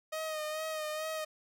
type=tone with vibrato; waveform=sawtooth; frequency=622.3 Hz; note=D#5; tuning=in tune; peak=-31 dBFS; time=0.12-1.25 s; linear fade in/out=10 ms; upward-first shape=sine; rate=2.3 Hz; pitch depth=34 cents each way; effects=none